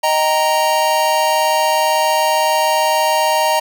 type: chord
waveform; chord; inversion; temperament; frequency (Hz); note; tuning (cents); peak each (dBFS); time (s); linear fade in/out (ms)
square; Eb major; none; just; 622.3 / 777.8 / 933.4; Eb5 / G5 / Bb5; 0 / -14 / +2; -18 / -22 / -16; 0.03-3.6; 10
effects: none